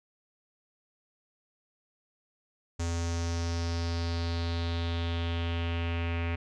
square tone with low-pass filter sweep, 84.5 Hz, E2, 43 cents sharp, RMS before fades -31 dBFS, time 2.79-6.36 s, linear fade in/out 10 ms, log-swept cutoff 6900 to 2400 Hz, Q 3.7, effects none

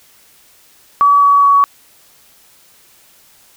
sine tone with pitch steps, 1141 / 1133.8 / 1126.6 Hz, C#6 / C#6 / C#6, +50 / +39 / +28 cents, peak -6 dBFS, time 1.01-1.64 s, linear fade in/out 0 ms, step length 210 ms, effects white hiss -48 dBFS RMS until 3.56 s

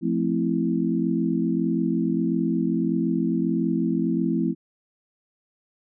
sine chord, F major seventh, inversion none, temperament equal, 174.61 / 220 / 261.6 / 329.6 Hz, F3 / A3 / C4 / E4, 0 / 0 / 0 / 0 cents, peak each -26 dBFS, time 0.01-4.55 s, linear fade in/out 50 ms, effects none

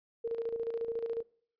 sine tone with tremolo, 460.5 Hz, A#4, 21 cents flat, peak -30 dBFS, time 0.24-1.23 s, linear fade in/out 10 ms, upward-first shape square, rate 14 Hz, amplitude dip 55%, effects noise-tail reverb RT60 0.6 s tail -23 dB re dry + resampled to 11025 Hz

